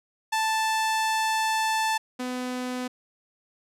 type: tone pair in turn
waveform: sawtooth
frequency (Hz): 880 / 251.2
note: A5 / B3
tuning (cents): 0 / +30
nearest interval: octave + minor seventh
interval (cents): 2170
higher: first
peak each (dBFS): -19 / -25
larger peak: first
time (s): 0.32-1.98 / 2.19-2.88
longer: first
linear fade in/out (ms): 10
effects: low-pass 11000 Hz 12 dB/octave

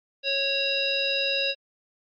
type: harmonic tone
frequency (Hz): 551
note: C#5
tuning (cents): -11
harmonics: 1 / 3 / 5 / 7 / 9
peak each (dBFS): -30 / -37 / -27 / -28 / -32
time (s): 0.23-1.55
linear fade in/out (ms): 50
effects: Opus 48 kbps

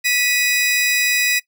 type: tone pair together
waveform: sawtooth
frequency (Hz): 1961 / 2500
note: B6 / D#7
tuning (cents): -13 / +8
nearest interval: major third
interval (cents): 421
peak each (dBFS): -15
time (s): 0.04-1.4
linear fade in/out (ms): 20
effects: noise-tail reverb RT60 0.1 s tail -19 dB re dry

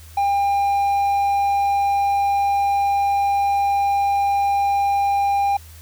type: tone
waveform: triangle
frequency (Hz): 801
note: G5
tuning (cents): +37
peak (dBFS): -14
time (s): 0.17-5.57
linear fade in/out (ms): 5
effects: added 80 Hz sine -40 dBFS peak until 5.81 s + white hiss -47 dBFS RMS until 5.81 s

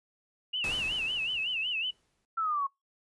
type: tone with vibrato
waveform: sine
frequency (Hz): 2794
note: F7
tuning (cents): 0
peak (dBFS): -29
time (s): 0.53-1.91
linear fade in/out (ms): 10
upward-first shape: sine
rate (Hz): 5.4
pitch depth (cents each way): 150
type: noise with exponential decay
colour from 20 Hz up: pink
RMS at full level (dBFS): -38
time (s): 0.64-2.25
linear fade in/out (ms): 0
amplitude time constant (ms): 350
type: exponential sweep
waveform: sine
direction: down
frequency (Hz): 1354 to 1086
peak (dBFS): -27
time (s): 2.37-2.67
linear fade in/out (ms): 10
effects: noise-tail reverb RT60 0.2 s tail -25 dB re dry + resampled to 24000 Hz

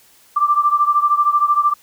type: beating tone pair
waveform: sine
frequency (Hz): 1174.7 / 1187.7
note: D6 / D6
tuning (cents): 0 / +19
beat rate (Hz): 13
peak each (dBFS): -14 / -17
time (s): 0.36-1.74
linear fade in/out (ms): 10
effects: white hiss -51 dBFS RMS until 1.82 s

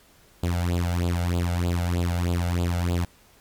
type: tone with flanger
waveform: sawtooth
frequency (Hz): 87.31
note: F2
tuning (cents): 0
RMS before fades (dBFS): -24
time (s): 0.43-3.05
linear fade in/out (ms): 5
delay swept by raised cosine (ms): 0.25 to 1.45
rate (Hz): 3.2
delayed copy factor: +0.8
effects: pink hiss -56 dBFS RMS until 3.4 s + MP3 96 kbps

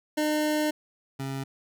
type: tone pair in turn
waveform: 25% pulse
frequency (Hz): 303.6 / 135.57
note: D#4 / C#3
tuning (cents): -42 / -38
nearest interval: octave + major second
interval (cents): 1396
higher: first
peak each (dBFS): -20 / -27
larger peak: first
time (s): 0.17-0.71 / 1.19-1.44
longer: first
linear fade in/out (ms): 10
effects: none

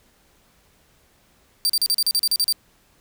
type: tone bursts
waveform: sawtooth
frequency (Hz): 4671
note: D8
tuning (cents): -10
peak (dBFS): -14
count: 11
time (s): 1.65-2.525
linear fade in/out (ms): 0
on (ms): 45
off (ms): 38
effects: pink hiss -59 dBFS RMS until 3 s

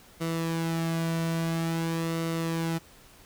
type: tone with flanger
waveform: sawtooth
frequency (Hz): 164.81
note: E3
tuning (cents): 0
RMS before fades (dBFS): -29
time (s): 0.2-2.79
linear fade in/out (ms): 20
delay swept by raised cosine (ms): 1.2 to 2.4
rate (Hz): 0.49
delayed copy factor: -0.5
effects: pink hiss -54 dBFS RMS until 3.25 s

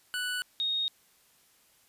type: tone pair in turn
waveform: 25% pulse / sine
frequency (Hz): 1483 / 3726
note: F#6 / A#7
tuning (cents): +4 / -2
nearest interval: octave + major third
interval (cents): 1594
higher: second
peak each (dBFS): -27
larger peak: neither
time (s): 0.14-0.42 / 0.6-0.88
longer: neither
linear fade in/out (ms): 0
effects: white hiss -64 dBFS RMS until 1.88 s + resampled to 32000 Hz

